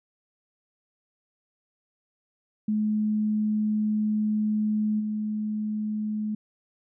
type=tone with level steps; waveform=sine; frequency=213.2 Hz; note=G#3; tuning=46 cents sharp; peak=-22 / -26 dBFS; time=2.68-6.35 s; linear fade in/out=5 ms; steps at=4.99 s; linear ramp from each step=20 ms; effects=none